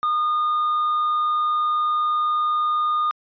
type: tone with tanh clipping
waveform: sine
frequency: 1222 Hz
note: D#6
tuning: 32 cents flat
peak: -19 dBFS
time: 0.03-3.11 s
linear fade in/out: 0 ms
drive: 2 dB
effects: resampled to 11025 Hz